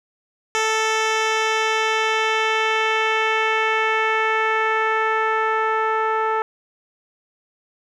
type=tone with low-pass filter sweep; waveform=10% pulse; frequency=440.3 Hz; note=A4; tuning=1 cent sharp; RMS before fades=-20 dBFS; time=0.55-6.42 s; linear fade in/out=0 ms; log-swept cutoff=6100 to 1200 Hz; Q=1.3; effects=none